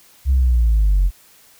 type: linear sweep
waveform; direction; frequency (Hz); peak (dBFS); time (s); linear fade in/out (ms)
sine; down; 68.7 to 43.44; -10; 0.25-1.11; 50
effects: tanh soft clip ceiling -9 dBFS + white hiss -50 dBFS RMS until 1.59 s